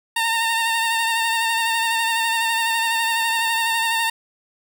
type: tone with vibrato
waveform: 15% pulse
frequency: 912 Hz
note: A#5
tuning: 38 cents flat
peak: -12 dBFS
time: 0.16-4.1 s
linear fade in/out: 5 ms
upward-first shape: sine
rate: 12 Hz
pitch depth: 29 cents each way
effects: none